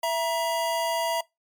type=tone pair together; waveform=square; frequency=664.3 / 950 Hz; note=E5 / A#5; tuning=+13 / +33 cents; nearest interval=tritone; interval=620 cents; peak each=-27 dBFS; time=0.03-1.21 s; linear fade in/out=5 ms; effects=noise-tail reverb RT60 0.2 s tail -23 dB re dry + MP3 96 kbps